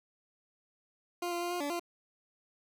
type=tone with pitch steps; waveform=20% pulse; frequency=350.5 / 346 / 349.2 / 354.1 / 287.8 / 345.5 Hz; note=F4 / F4 / F4 / F4 / D4 / F4; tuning=+6 / -16 / 0 / +24 / -35 / -19 cents; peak=-28 dBFS; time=1.22-1.796 s; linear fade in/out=5 ms; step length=96 ms; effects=none